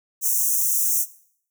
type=high-pass noise; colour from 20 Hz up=white; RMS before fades=-21 dBFS; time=0.21-1.06 s; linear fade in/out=50 ms; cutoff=5800 Hz; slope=96 dB/octave; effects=noise-tail reverb RT60 0.6 s tail -18 dB re dry